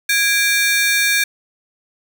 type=ring-modulated tone; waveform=sawtooth; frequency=2000 Hz; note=B6; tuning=21 cents sharp; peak=-7 dBFS; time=0.09-1.24 s; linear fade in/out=5 ms; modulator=354 Hz; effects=none